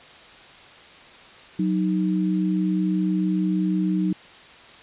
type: tone pair together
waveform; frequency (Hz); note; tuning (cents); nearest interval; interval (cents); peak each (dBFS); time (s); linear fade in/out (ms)
sine; 184.84 / 311.1; F#3 / D#4; -1 / 0; major sixth; 901; -21 / -24; 1.59-4.13; 5
effects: white hiss -46 dBFS RMS until 4.82 s + resampled to 8000 Hz